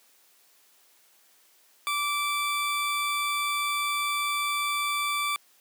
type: tone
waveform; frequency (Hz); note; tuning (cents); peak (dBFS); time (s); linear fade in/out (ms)
20% pulse; 1165; D6; -14; -21; 1.87-5.36; 0
effects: white hiss -61 dBFS RMS until 5.6 s + high-pass 300 Hz 12 dB/octave